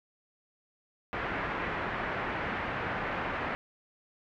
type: low-pass noise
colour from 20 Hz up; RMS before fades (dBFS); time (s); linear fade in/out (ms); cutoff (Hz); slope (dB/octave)
white; -34; 1.13-3.55; 0; 2000; 24
effects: none